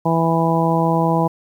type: harmonic tone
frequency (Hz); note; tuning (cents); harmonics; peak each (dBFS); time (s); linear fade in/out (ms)
164.81; E3; 0; 1 / 2 / 3 / 4 / 5 / 6; -18 / -22 / -23 / -23 / -22 / -22; 0.05-1.28; 10
effects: 8-bit